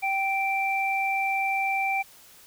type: tone pair together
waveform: sine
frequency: 778.5 / 2349 Hz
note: G5 / D7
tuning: -12 / 0 cents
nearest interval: octave + perfect fifth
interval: 1912 cents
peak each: -26 dBFS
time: 0.02-2.03 s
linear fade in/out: 20 ms
effects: white hiss -52 dBFS RMS until 2.46 s